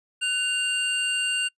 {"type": "tone pair together", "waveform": "square", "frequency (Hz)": [1500, 2794], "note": ["F#6", "F7"], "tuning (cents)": [23, 0], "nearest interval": "major seventh", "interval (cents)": 1077, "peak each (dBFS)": [-32, -24], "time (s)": [0.21, 1.49], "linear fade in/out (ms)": 20, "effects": ["noise-tail reverb RT60 0.1 s tail -26 dB re dry", "resampled to 24000 Hz"]}